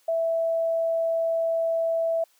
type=tone; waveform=sine; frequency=659.3 Hz; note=E5; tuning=in tune; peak=-21 dBFS; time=0.08-2.24 s; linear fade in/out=5 ms; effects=white hiss -63 dBFS RMS until 2.39 s + high-pass 400 Hz 12 dB/octave